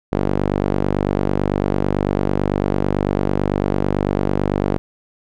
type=tone with band-pass filter; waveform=sawtooth; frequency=49 Hz; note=G1; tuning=in tune; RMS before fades=-19 dBFS; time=0.12-4.78 s; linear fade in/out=0 ms; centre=380 Hz; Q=0.77; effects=none